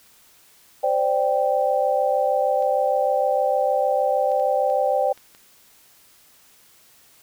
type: chord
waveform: sine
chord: C suspended second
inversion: none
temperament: equal with one note detuned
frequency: 520.8 / 587.3 / 784 Hz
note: C5 / D5 / G5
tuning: -8 / 0 / 0 cents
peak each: -22 dBFS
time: 0.83-5.13 s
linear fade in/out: 10 ms
type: clicks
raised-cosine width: 0.2 ms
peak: -30 dBFS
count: 6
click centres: 2.624 / 4.317 / 4.398 / 4.7 / 5.176 / 5.349 s
effects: white hiss -54 dBFS RMS until 7.22 s